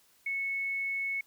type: tone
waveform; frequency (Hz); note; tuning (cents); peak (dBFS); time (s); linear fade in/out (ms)
sine; 2203; C#7; -11; -30; 0.26-1.21; 5
effects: white hiss -65 dBFS RMS until 1.26 s